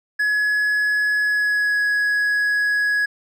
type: tone with pitch glide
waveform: triangle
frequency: 1690 to 1672.5 Hz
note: G#6 to G#6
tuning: +30 to +12 cents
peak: -15 dBFS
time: 0.19-3.06 s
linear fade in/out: 10 ms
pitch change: -18 cents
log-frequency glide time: 1.23-1.81 s
effects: none